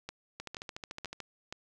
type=two click trains; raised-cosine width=0.2 ms; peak=-22 / -23 dBFS; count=4 / 12; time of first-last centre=0.09-1.525 / 0.4-1.203 s; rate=2.09 / 13.7 Hz; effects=none